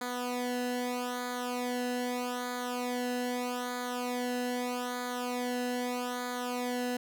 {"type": "tone with flanger", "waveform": "sawtooth", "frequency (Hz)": 246.9, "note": "B3", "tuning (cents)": 0, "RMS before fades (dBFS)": -34, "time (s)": [0.01, 6.97], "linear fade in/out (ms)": 5, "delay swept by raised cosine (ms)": [0.36, 0.87], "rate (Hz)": 0.8, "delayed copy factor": -0.85, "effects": []}